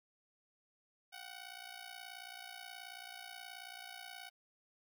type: ring-modulated tone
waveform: 10% pulse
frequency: 746 Hz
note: F#5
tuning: 14 cents sharp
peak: -37 dBFS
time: 1.12-4.3 s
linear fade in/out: 20 ms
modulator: 29.3 Hz
effects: none